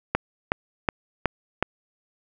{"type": "click train", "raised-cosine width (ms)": 0.5, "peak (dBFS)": -5, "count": 5, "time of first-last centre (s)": [0.15, 1.626], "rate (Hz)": 2.71, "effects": []}